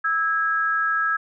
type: tone pair together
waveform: sine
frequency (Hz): 1311 / 1644.3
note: E6 / G#6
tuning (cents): -10 / -18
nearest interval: major third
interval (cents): 392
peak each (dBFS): -22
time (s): 0.04-1.17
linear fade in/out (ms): 10
effects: none